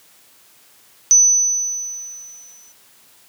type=tone with exponential decay; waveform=sine; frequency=6000 Hz; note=F#8; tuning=23 cents sharp; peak=-6 dBFS; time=1.11-2.72 s; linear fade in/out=0 ms; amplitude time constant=350 ms; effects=white hiss -51 dBFS RMS until 3.28 s + high-pass 100 Hz 12 dB/octave